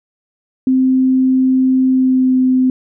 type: tone with pitch glide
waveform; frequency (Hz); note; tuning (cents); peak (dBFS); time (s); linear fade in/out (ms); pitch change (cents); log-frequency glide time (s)
sine; 260 to 257.2; C4 to C4; -11 to -30; -9; 0.67-2.7; 2; -19; 1.89-2.36
effects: none